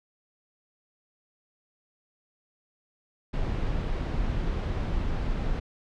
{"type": "noise", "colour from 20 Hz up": "brown", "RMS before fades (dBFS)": -28, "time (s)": [3.33, 5.6], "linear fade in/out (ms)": 10, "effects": ["low-pass 4000 Hz 12 dB/octave"]}